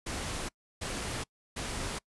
pink noise bursts, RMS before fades -36 dBFS, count 3, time 0.06-1.99 s, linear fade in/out 10 ms, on 430 ms, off 320 ms, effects noise-tail reverb RT60 0.1 s tail -26 dB re dry + resampled to 24000 Hz

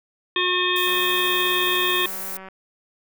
harmonic tone, 361.4 Hz, F#4, 41 cents flat, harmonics 1 / 3 / 5 / 7 / 9 / 10, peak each -26 / -26 / -26 / -26 / -26 / -26 dBFS, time 0.36-2.06 s, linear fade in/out 2 ms
violet noise, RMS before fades -31 dBFS, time 0.76-2.37 s, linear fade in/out 2 ms
click train, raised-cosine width 0.5 ms, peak -25 dBFS, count 308, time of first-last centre 0.87-2.486 s, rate 190 Hz
effects none

